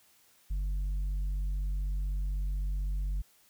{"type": "tone with tanh clipping", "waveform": "sine", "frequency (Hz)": 47.95, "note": "G1", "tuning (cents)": -37, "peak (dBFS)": -30, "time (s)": [0.5, 3.22], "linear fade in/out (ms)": 10, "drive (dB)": 4, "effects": ["white hiss -64 dBFS RMS until 3.49 s"]}